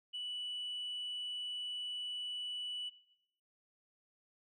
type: tone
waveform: sine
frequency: 2960 Hz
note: F#7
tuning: in tune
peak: -37 dBFS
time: 0.13-2.9 s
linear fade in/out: 20 ms
effects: noise-tail reverb RT60 0.8 s tail -18 dB re dry + tanh soft clip ceiling -36 dBFS